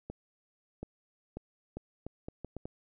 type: accelerating click train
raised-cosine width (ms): 2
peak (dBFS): -26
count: 9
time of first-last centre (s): 0.1-2.655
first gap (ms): 730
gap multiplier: 0.74
effects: none